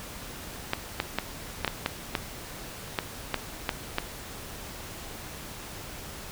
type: clicks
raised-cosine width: 0.3 ms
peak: -9 dBFS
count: 11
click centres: 0.734 / 1.001 / 1.186 / 1.647 / 1.678 / 1.861 / 2.152 / 2.988 / 3.343 / 3.692 / 3.984 s
effects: pink hiss -41 dBFS RMS until 6.31 s